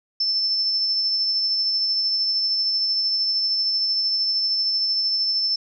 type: tone with tremolo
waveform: sine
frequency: 5300 Hz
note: E8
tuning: 9 cents sharp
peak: -18 dBFS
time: 0.2-5.56 s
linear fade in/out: 5 ms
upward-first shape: sine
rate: 13 Hz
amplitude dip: 25%
effects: none